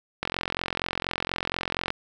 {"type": "click train", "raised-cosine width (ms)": 0.3, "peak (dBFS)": -10, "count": 75, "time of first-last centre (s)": [0.23, 1.904], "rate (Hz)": 44.2, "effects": []}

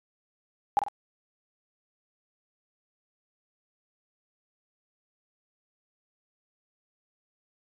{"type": "tone with echo", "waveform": "sine", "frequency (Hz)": 813, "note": "G#5", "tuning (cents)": -37, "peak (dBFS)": -18, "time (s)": [0.77, 0.79], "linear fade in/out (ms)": 0, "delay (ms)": 47, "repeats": 2, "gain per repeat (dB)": -7, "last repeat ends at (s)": 0.884, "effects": ["resampled to 24000 Hz"]}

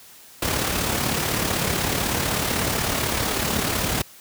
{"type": "noise with amplitude modulation", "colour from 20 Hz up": "pink", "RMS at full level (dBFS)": -21, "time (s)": [0.42, 4.02], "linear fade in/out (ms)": 5, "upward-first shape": "sine", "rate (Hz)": 36, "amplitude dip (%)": 45, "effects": ["white hiss -47 dBFS RMS until 4.2 s", "high-pass 60 Hz 12 dB/octave"]}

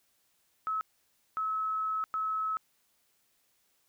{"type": "tone bursts at uneven times", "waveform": "sine", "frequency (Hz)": 1292, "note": "E6", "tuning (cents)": -35, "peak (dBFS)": -29, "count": 3, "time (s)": [[0.67, 0.81], [1.37, 2.04], [2.14, 2.57]], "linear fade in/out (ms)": 0, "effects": ["white hiss -72 dBFS RMS until 3.88 s"]}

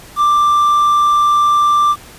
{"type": "tone with quantisation", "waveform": "triangle", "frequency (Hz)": 1180, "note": "D6", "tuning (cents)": 8, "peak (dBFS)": -7, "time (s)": [0.16, 1.96], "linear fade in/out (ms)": 50, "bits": 6, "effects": ["pink hiss -38 dBFS RMS until 2.18 s", "resampled to 32000 Hz"]}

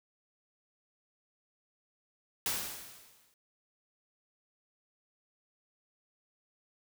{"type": "noise with exponential decay", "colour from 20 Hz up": "white", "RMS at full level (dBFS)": -31, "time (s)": [2.46, 3.34], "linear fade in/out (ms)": 1, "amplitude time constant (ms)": 190, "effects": []}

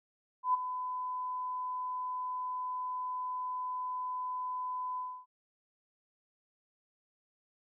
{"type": "tone with ADSR envelope", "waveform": "sine", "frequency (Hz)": 1006, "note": "B5", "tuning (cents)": 32, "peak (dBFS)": -23, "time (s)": [0.43, 5.26], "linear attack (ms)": 110, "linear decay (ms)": 16, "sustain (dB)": -11, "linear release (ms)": 280, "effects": []}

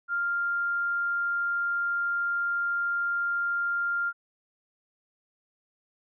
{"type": "tone", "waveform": "sine", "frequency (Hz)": 1396.9, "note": "F6", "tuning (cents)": 0, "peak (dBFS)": -25, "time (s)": [0.08, 4.13], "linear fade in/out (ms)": 50, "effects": []}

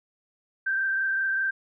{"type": "tone with frequency modulation", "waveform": "sine", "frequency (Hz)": 1568, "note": "G6", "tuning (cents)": 0, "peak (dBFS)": -23, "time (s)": [0.66, 1.51], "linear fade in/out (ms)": 10, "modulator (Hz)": 25.1, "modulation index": 1.1, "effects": []}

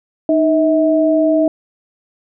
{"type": "tone pair together", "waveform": "sine", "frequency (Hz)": [308.7, 643.2], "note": ["D#4", "E5"], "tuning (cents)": [-14, -43], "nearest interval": "octave + minor second", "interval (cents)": 1271, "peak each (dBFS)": -13, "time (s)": [0.29, 1.48], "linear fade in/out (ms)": 2, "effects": []}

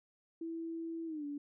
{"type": "tone with pitch glide", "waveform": "sine", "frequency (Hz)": [329.6, 288.6], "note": ["E4", "D4"], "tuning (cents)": [0, -30], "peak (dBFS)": -38, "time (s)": [0.41, 1.38], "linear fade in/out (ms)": 5, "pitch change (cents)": -230, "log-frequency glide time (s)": [1.06, 1.25], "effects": []}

